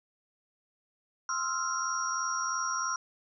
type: tone cluster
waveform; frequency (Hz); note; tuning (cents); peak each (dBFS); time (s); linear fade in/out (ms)
sine; 1049 / 1296 / 1379 / 5680; C6 / E6 / F6 / F8; +4 / -30 / -22 / +28; -35 / -37 / -33 / -35; 1.29-2.96; 2
effects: none